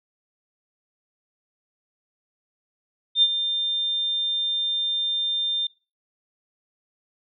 sine tone with ADSR envelope, 3600 Hz, A7, 39 cents sharp, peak -12 dBFS, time 3.15-5.67 s, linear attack 73 ms, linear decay 49 ms, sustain -10 dB, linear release 5 ms, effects noise-tail reverb RT60 0.3 s tail -21 dB re dry

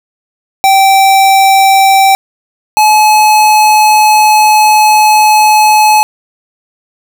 square tone pair in turn, 777 / 854.8 Hz, G5 / G#5, -16 / +50 cents, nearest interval major second, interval 166 cents, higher second, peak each -4 dBFS, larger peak neither, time 0.64-2.15 / 2.77-6.03 s, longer second, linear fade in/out 0 ms, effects none

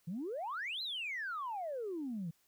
sine exponential two-way sweep, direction up then down, 155.56 to 4186 to 155.56 Hz, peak -36 dBFS, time 0.07-2.31 s, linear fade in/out 10 ms, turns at 0.82 s, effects tanh soft clip ceiling -33 dBFS + white hiss -73 dBFS RMS until 2.47 s

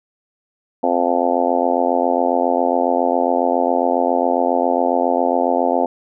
harmonic tone, 87.31 Hz, F2, in tune, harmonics 3 / 4 / 5 / 6 / 7 / 8 / 9 / 10, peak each -22 / -25 / -26 / -21 / -23 / -20 / -24 / -24 dBFS, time 0.83-5.86 s, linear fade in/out 5 ms, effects none

